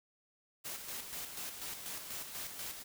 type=noise with tremolo; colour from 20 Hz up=white; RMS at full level=-42 dBFS; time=0.64-2.84 s; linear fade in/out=20 ms; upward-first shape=square; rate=4.1 Hz; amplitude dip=45%; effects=none